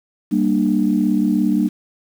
sine chord, G minor, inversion none, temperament equal with one note detuned, 196 / 233.1 / 299 Hz, G3 / Bb3 / D4, 0 / 0 / +31 cents, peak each -18 dBFS, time 0.31-1.69 s, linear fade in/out 20 ms, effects tanh soft clip ceiling -4 dBFS + 7-bit

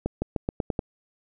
accelerating click train, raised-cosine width 2 ms, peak -12 dBFS, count 7, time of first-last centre 0.06-0.792 s, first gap 160 ms, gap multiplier 0.89, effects none

